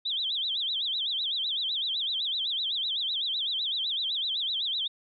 sine tone with vibrato, 3500 Hz, A7, 10 cents flat, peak -27 dBFS, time 0.05-4.88 s, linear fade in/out 10 ms, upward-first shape sine, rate 7.9 Hz, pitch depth 220 cents each way, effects none

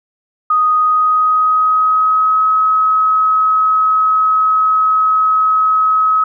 sine tone with pitch glide, 1244.5 to 1278 Hz, D#6 to D#6, 0 to +46 cents, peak -9 dBFS, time 0.5-6.24 s, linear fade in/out 5 ms, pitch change +46 cents, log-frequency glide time 0.73-2.43 s, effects none

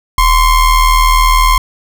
square ring-modulated tone, 537 Hz, C5, 45 cents sharp, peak -4 dBFS, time 0.18-1.58 s, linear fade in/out 2 ms, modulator 497 Hz, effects none

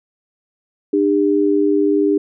sine tone pair together, 300.8 / 401.5 Hz, D4 / G4, +42 / +41 cents, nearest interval perfect fourth, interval 499 cents, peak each -15 dBFS, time 0.93-2.18 s, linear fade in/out 5 ms, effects none

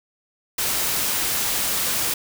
white noise, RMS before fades -23 dBFS, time 0.58-2.14 s, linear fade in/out 5 ms, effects none

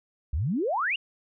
sine exponential sweep, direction up, 61.74 to 2960 Hz, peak -24 dBFS, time 0.33-0.96 s, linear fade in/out 5 ms, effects none

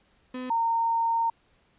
35% pulse / sine tone pair in turn, 253.6 / 918.5 Hz, B3 / A#5, +46 / -26 cents, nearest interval octave + minor seventh, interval 2228 cents, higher second, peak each -31 / -22 dBFS, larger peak second, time 0.34-0.5 / 0.5-1.3 s, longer second, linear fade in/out 5 ms, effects pink hiss -65 dBFS RMS until 1.78 s + resampled to 8000 Hz

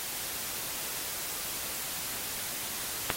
click, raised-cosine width 0.3 ms, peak -10 dBFS, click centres 3.102 s, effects white hiss -36 dBFS RMS until 3.16 s + AAC 48 kbps

